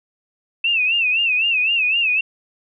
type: tone with vibrato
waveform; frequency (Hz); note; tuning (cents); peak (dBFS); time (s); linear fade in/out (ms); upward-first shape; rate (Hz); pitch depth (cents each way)
sine; 2637; E7; 0; -15; 0.64-2.21; 5; sine; 3.9; 120
effects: none